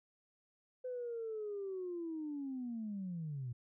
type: linear sweep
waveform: sine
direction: down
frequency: 510 to 116.54 Hz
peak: -38 dBFS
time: 0.84-3.53 s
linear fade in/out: 10 ms
effects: tanh soft clip ceiling -34 dBFS